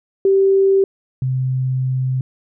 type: tone pair in turn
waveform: sine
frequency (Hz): 388.8 / 129.75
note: G4 / C3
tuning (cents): -14 / -14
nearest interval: octave + perfect fifth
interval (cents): 1900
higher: first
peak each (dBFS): -10 / -16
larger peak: first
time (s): 0.25-0.84 / 1.22-2.21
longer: second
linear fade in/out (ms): 2
effects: none